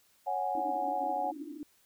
sine chord, C# suspended fourth, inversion none, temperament just, 554.4 / 739.2 / 831.5 Hz, C#5 / F#5 / G#5, 0 / -2 / +2 cents, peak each -38 / -32 / -34 dBFS, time 0.26-1.32 s, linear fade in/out 20 ms
pink band-pass noise, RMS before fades -43 dBFS, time 0.55-1.63 s, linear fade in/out 0 ms, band 280 to 320 Hz, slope 96 dB/octave
effects white hiss -67 dBFS RMS until 1.85 s

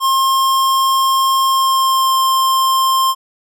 square tone with pitch glide, 1067 to 1056 Hz, C6 to C6, +34 to +16 cents, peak -12 dBFS, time 0-3.15 s, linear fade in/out 50 ms, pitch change -18 cents, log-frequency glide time 1.47-2.15 s, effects none

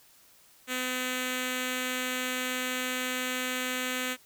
5% pulse tone with notch filter, 253.8 Hz, B3, 47 cents sharp, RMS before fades -32 dBFS, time 0.67-4.17 s, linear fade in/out 50 ms, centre 870 Hz, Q 1.2, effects white hiss -59 dBFS RMS until 4.25 s

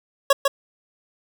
25% pulse tone with echo, 555 Hz, C#5, 2 cents sharp, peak -8 dBFS, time 0.3-0.33 s, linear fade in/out 5 ms, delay 150 ms, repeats 1, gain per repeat -4 dB, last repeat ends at 0.48 s, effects none

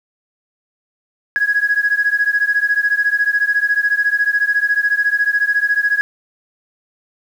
sine beating tone pair, 1659 / 1673 Hz, G#6 / G#6, -2 / +12 cents, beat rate 14 Hz, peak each -15 / -16 dBFS, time 1.36-6.01 s, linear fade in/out 0 ms, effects tanh soft clip ceiling -6 dBFS + 7-bit

